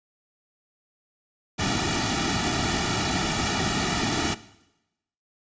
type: noise with comb filter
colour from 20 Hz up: pink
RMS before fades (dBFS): -25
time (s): 1.58-4.35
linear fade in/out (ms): 20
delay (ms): 1.9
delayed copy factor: -0.85
effects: noise-tail reverb RT60 0.9 s tail -17 dB re dry + resampled to 16000 Hz